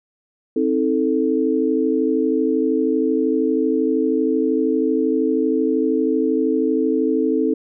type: chord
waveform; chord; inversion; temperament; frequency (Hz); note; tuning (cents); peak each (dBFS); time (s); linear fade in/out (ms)
sine; A diminished; first; just; 264 / 316.8 / 440; C4 / Eb4 / A4; +16 / +31 / 0; -20; 0.56-7.54; 5
effects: none